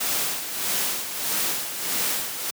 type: noise with tremolo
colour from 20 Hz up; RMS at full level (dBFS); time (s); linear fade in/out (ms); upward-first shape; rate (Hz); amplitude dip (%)
white; -24; 0-2.51; 10; sine; 1.6; 60
effects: high-pass 150 Hz 12 dB/octave